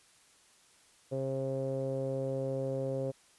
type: tone with low-pass filter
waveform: sawtooth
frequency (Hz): 133.9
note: C3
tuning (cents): +40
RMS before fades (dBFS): -34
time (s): 1.11-3.12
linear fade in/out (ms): 20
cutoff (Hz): 510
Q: 7.5
effects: white hiss -63 dBFS RMS until 3.38 s + resampled to 24000 Hz